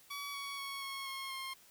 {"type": "tone with pitch steps", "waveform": "15% pulse", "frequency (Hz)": [1136, 1121.7, 1107.5, 1093.5, 1079.7, 1066.1], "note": ["C#6", "C#6", "C#6", "C#6", "C#6", "C6"], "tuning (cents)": [42, 20, -2, -24, -46, 32], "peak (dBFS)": -34, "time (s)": [0.1, 1.54], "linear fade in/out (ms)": 10, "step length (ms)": 240, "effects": ["white hiss -62 dBFS RMS until 1.7 s"]}